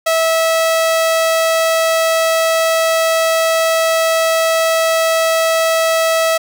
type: tone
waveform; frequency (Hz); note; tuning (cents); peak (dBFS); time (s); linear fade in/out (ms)
sawtooth; 651; E5; -22; -8; 0.06-6.38; 10
effects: none